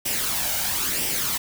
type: noise with flanger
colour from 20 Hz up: white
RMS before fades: -25 dBFS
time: 0.05-1.38 s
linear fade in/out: 10 ms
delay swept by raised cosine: 0.36 to 1.36 ms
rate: 1 Hz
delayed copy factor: +0.55
effects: none